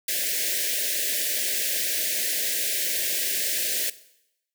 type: band-stop noise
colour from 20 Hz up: white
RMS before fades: -26 dBFS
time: 0.08-3.9 s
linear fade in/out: 5 ms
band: 660 to 1600 Hz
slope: 96 dB/octave
effects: noise-tail reverb RT60 0.8 s tail -17 dB re dry + high-pass 400 Hz 12 dB/octave